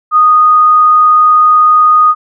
sine tone, 1238 Hz, D#6, 9 cents flat, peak -3 dBFS, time 0.11-2.15 s, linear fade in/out 50 ms, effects none

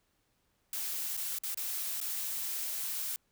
blue noise with dropouts, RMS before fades -36 dBFS, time 0.73-3.16 s, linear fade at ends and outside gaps 1 ms, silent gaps 1.168-1.174 / 1.386-1.435 / 1.545-1.573 / 2.003-2.013 s, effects pink hiss -75 dBFS RMS until 3.31 s

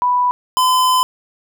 sine / square tone pair in turn, 987.8 / 1018.5 Hz, B5 / C6, 0 / -47 cents, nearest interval minor second, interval 53 cents, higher second, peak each -12 dBFS, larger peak neither, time 0.02-0.31 / 0.57-1.03 s, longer second, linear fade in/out 0 ms, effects none

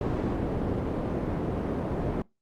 white low-pass noise, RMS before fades -29 dBFS, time 0.01-2.22 s, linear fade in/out 2 ms, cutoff 390 Hz, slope 12 dB/octave, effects noise-tail reverb RT60 0.2 s tail -23 dB re dry + Opus 48 kbps

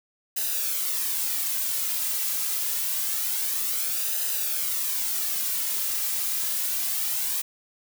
blue noise with flanger, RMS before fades -27 dBFS, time 0.36-7.42 s, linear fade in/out 10 ms, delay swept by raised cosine 0.89 to 2.79 ms, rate 0.26 Hz, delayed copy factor -0.55, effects none

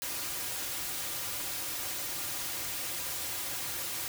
white noise with comb filter, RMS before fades -36 dBFS, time 0.02-4.08 s, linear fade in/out 0 ms, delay 4.6 ms, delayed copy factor -0.6, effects none

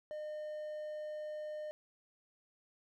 triangle tone, 608 Hz, D#5, 40 cents flat, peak -38 dBFS, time 0.11-1.71 s, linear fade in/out 0 ms, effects none

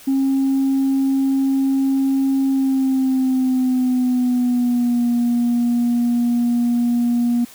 sine tone with pitch glide, 270 to 239.2 Hz, C#4 to A#3, -45 to +45 cents, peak -13 dBFS, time 0.07-7.45 s, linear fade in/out 10 ms, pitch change -210 cents, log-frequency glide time 2.46-5.08 s, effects tanh soft clip ceiling -12 dBFS + white hiss -43 dBFS RMS until 7.54 s

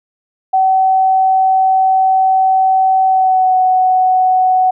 sine tone with pitch glide, 760 to 743.9 Hz, F#5 to F#5, +46 to +9 cents, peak -8 dBFS, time 0.53-4.71 s, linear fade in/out 10 ms, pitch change -37 cents, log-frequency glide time 3.07-3.56 s, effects none

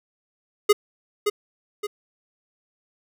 square tone with echo, 415.3 Hz, G#4, in tune, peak -12 dBFS, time 0.69-0.73 s, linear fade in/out 10 ms, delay 570 ms, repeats 2, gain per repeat -7 dB, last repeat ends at 1.87 s, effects none

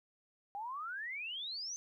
sine exponential sweep, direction up, 784 to 6270 Hz, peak -39 dBFS, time 0.55-1.76 s, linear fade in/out 0 ms, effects 13-bit

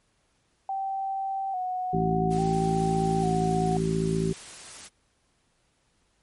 sine tone with vibrato, 756 Hz, F#5, 37 cents sharp, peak -27 dBFS, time 0.69-3.77 s, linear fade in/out 2 ms, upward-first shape square, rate 0.59 Hz, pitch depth 47 cents each way
harmonic tone, 55 Hz, A1, in tune, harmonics 1 / 2 / 3 / 4 / 5 / 6 / 7, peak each -38 / -38 / -26 / -32 / -36 / -38 / -28 dBFS, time 1.93-4.33 s, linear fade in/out 5 ms
white noise, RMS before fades -43 dBFS, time 2.3-4.89 s, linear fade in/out 20 ms
effects pink hiss -69 dBFS RMS until 6.22 s + MP3 48 kbps

